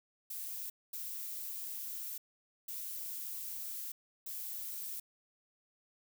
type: noise bursts at uneven times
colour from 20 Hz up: violet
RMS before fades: -42 dBFS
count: 4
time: 0.3-0.7 / 0.93-2.18 / 2.68-3.92 / 4.26-5 s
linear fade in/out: 5 ms
effects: none